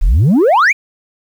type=exponential sweep; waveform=sine; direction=up; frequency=30.87 to 2489 Hz; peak=-4 dBFS; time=0.01-0.73 s; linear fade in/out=20 ms; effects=tanh soft clip ceiling -6 dBFS + 7-bit